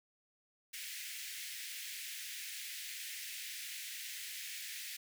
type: high-pass noise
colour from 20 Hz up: pink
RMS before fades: -45 dBFS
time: 0.73-4.97 s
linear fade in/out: 10 ms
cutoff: 1800 Hz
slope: 48 dB/octave
effects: none